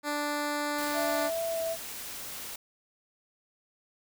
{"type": "tone", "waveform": "10% pulse", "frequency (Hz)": 293.7, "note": "D4", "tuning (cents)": 0, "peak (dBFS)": -21, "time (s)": [0.03, 1.31], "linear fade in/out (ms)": 50}
{"type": "noise", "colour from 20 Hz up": "white", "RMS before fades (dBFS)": -40, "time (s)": [0.78, 2.56], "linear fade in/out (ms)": 5}
{"type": "tone with vibrato", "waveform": "sine", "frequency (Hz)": 660, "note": "E5", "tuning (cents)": 2, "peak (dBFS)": -29, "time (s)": [0.93, 1.77], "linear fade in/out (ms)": 50, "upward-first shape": "sine", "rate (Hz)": 2.5, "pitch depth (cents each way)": 12}
{"effects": []}